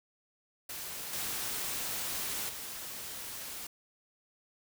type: noise with level steps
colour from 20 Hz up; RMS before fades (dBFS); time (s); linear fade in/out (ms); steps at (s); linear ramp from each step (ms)
white; -41 / -36 / -42; 0.69-3.67; 5; 1.13 / 2.49; 2
effects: none